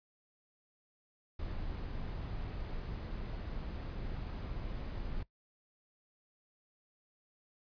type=noise; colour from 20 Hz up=brown; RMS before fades=-40 dBFS; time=1.39-5.23 s; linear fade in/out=5 ms; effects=noise-tail reverb RT60 0.1 s tail -19 dB re dry + resampled to 11025 Hz

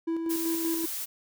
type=tone with tremolo; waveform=triangle; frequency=329.6 Hz; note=E4; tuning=in tune; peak=-24 dBFS; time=0.07-0.86 s; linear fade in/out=10 ms; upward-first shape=square; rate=5.2 Hz; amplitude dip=35%
type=noise; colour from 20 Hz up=blue; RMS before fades=-34 dBFS; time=0.29-1.06 s; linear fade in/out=20 ms
effects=none

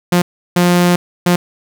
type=tone bursts at uneven times; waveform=sawtooth; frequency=176.5 Hz; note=F3; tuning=19 cents sharp; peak=-5 dBFS; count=3; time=0.12-0.22 / 0.56-0.96 / 1.26-1.36 s; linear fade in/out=5 ms; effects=none

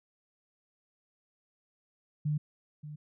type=tone with echo; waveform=sine; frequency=150 Hz; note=D3; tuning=37 cents sharp; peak=-27 dBFS; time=2.25-2.38 s; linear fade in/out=10 ms; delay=580 ms; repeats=1; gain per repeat=-13 dB; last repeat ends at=2.96 s; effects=none

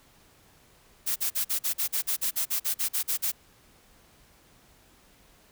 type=noise bursts; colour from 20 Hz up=blue; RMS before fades=-27 dBFS; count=16; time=1.06-3.32 s; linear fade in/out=20 ms; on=100 ms; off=44 ms; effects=pink hiss -59 dBFS RMS until 5.51 s

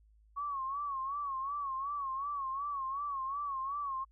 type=tone with vibrato; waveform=sine; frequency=1109 Hz; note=C#6; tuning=in tune; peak=-34 dBFS; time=0.36-4.05 s; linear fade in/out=20 ms; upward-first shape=sine; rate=2.7 Hz; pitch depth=92 cents each way; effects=added 53 Hz sine -61 dBFS peak until 4.11 s

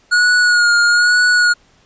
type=tone with vibrato; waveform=square; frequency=1443 Hz; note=F#6; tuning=44 cents flat; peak=-10 dBFS; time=0.11-1.54 s; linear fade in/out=20 ms; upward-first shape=sine; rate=1.1 Hz; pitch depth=33 cents each way; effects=pink hiss -53 dBFS RMS until 1.85 s + resampled to 16000 Hz

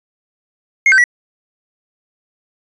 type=tone with pitch steps; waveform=triangle; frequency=2148 / 1544 / 1940 Hz; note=C7 / G6 / B6; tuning=+45 / -27 / -31 cents; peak=-5 dBFS; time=0.86-1.04 s; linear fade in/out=2 ms; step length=60 ms; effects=resampled to 22050 Hz

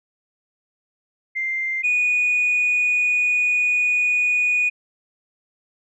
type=tone pair in turn; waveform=sine; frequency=2093 / 2466 Hz; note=C7 / D#7; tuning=0 / -16 cents; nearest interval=minor third; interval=284 cents; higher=second; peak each=-21 / -15 dBFS; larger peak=second; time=1.35-1.83 / 1.83-4.7 s; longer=second; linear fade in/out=20 ms; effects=tanh soft clip ceiling -13 dBFS

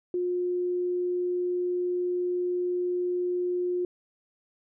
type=tone; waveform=sine; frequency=357.4 Hz; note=F4; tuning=40 cents sharp; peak=-25 dBFS; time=0.14-3.85 s; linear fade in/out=2 ms; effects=none

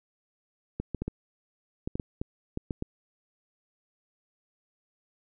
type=clicks; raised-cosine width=3 ms; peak=-18 dBFS; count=11; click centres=0.8 / 0.947 / 1.02 / 1.08 / 1.875 / 1.955 / 1.998 / 2.215 / 2.574 / 2.708 / 2.824 s; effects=none

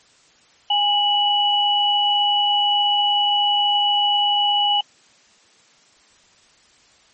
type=tone pair together; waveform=sine; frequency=821.7 / 2946 Hz; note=G#5 / F#7; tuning=-19 / -8 cents; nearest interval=octave + minor seventh; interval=2211 cents; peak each=-19 / -17 dBFS; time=0.7-4.81 s; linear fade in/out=5 ms; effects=white hiss -54 dBFS RMS until 7.13 s + MP3 32 kbps

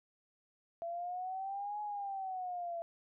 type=exponential two-way sweep; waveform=sine; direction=up then down; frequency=671 to 842 to 671 Hz; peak=-37 dBFS; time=0.82-2.82 s; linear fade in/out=0 ms; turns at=1.81 s; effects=none

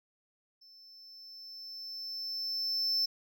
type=tone with level ramp; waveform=triangle; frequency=5300 Hz; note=E8; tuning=9 cents sharp; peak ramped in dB=-54 to -25 dBFS; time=0.61-3.06 s; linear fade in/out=10 ms; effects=none

